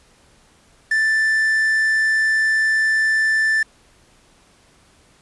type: tone with quantisation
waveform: triangle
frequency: 1765 Hz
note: A6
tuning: 5 cents sharp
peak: -13 dBFS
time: 0.91-3.63 s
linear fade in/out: 5 ms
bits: 6
effects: pink hiss -54 dBFS RMS until 5.21 s + resampled to 24000 Hz